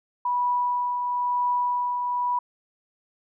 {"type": "tone with tremolo", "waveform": "sine", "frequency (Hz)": 980, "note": "B5", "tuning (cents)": -14, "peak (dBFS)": -20, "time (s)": [0.25, 2.39], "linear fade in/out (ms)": 5, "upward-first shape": "triangle", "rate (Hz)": 1, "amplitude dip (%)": 40, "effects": []}